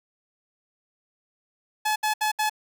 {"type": "tone bursts", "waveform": "sawtooth", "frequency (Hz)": 856, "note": "A5", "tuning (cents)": -48, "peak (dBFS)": -18, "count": 4, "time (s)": [1.85, 2.497], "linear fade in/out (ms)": 10, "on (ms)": 110, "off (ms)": 69, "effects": []}